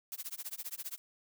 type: noise with tremolo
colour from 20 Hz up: blue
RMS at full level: -39 dBFS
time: 0.12-0.98 s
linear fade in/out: 0 ms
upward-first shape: sine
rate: 15 Hz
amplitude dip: 100%
effects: none